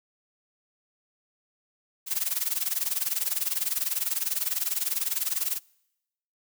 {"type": "noise with tremolo", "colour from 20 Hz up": "blue", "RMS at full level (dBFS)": -25, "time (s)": [2.06, 5.6], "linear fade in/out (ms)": 50, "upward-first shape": "sine", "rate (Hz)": 20, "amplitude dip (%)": 85, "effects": ["noise-tail reverb RT60 0.9 s tail -26 dB re dry"]}